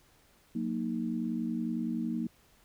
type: chord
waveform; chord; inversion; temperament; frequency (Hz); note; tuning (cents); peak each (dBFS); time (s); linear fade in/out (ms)
sine; D# minor; first; equal with one note detuned; 182.34 / 233.1 / 311.1; F#3 / A#3 / D#4; -25 / 0 / 0; -37 / -32 / -37; 0.55-2.27; 5
effects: pink hiss -64 dBFS RMS until 2.64 s